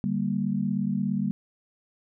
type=chord; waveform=sine; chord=G minor; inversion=second; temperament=equal; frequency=146.83 / 196 / 233.1 Hz; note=D3 / G3 / Bb3; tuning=0 / 0 / 0 cents; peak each=-32 / -26 / -29 dBFS; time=0.04-1.31 s; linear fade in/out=0 ms; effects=none